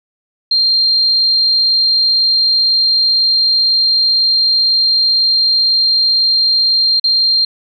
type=tone with dropouts; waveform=sine; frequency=4186 Hz; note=C8; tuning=in tune; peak=-9 dBFS; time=0.51-7.45 s; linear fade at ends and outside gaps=5 ms; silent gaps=6.998-7.04 s; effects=none